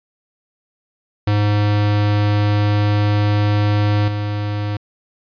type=tone with level steps; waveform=square; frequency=103.83 Hz; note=G#2; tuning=in tune; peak=-14 / -20 dBFS; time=1.27-4.77 s; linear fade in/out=5 ms; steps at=4.08 s; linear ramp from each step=2 ms; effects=resampled to 11025 Hz